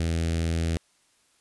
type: tone with notch filter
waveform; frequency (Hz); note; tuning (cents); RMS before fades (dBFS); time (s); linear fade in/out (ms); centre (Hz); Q
sawtooth; 82.6; E2; +4; -26; 0-0.77; 0; 1000; 0.82
effects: white hiss -65 dBFS RMS until 1.4 s + resampled to 24000 Hz